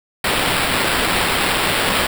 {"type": "noise with sample-and-hold", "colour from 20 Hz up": "white", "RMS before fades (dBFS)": -18, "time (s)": [0.24, 2.07], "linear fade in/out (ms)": 5, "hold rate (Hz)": 6300, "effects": []}